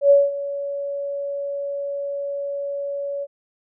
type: tone with ADSR envelope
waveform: sine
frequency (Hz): 564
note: C#5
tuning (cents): +30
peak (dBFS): -8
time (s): 0.01-3.27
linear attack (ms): 95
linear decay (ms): 200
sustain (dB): -16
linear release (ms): 43
effects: none